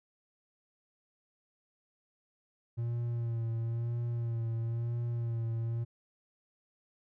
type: tone with vibrato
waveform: triangle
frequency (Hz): 116.54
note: A#2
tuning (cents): 0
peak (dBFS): -29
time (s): 2.77-5.85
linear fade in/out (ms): 20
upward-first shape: sine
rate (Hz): 1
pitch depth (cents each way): 34
effects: none